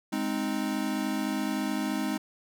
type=chord; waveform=square; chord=Ab major; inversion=none; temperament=equal; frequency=207.7 / 261.6 / 311.1 Hz; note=Ab3 / C4 / Eb4; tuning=0 / 0 / 0 cents; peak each=-33 dBFS; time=0.12-2.18 s; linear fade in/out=10 ms; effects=none